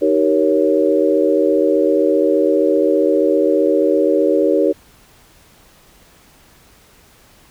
sine chord, Eb dominant seventh, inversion none, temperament equal with one note detuned, 311.1 / 386.2 / 466.2 / 554.4 Hz, Eb4 / G4 / Bb4 / Db5, 0 / -26 / 0 / 0 cents, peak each -17 dBFS, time 0.01-4.73 s, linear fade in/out 20 ms, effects pink hiss -49 dBFS RMS until 7.5 s

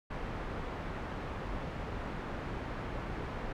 pink low-pass noise, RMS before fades -39 dBFS, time 0.1-3.53 s, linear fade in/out 10 ms, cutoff 1700 Hz, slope 12 dB/octave, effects none

